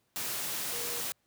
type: tone in noise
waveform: sine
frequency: 475.4 Hz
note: A#4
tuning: 34 cents sharp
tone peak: -44 dBFS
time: 0.72-1.01 s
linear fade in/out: 0 ms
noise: white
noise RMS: -35 dBFS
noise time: 0.16-1.12 s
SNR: -12 dB
effects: pink hiss -74 dBFS RMS until 1.26 s + high-pass 80 Hz 12 dB/octave